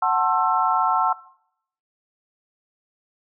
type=chord; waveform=sine; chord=F# half-diminished seventh; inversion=none; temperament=just; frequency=740 / 888 / 1065.6 / 1332 Hz; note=F#5 / A5 / C6 / E6; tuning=0 / +16 / +31 / +18 cents; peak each=-23 dBFS; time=0.02-1.13 s; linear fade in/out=5 ms; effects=noise-tail reverb RT60 0.7 s tail -19 dB re dry